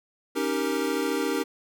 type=chord; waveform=square; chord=Eb dominant seventh; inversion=third; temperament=equal; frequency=277.2 / 311.1 / 392 / 466.2 Hz; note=Db4 / Eb4 / G4 / Bb4; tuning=0 / 0 / 0 / 0 cents; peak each=-31 dBFS; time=0.35-1.44 s; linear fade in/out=20 ms; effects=none